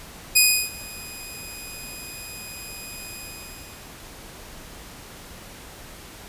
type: tone with ADSR envelope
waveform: 10% pulse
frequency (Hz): 2489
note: D#7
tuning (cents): 0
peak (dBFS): -3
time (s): 0.35-3.93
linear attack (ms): 15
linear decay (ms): 330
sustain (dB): -24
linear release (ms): 760
effects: pink hiss -42 dBFS RMS until 6.28 s + resampled to 32000 Hz